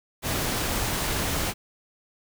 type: noise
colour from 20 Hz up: pink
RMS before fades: -27 dBFS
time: 0.22-1.54 s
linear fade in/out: 50 ms
effects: none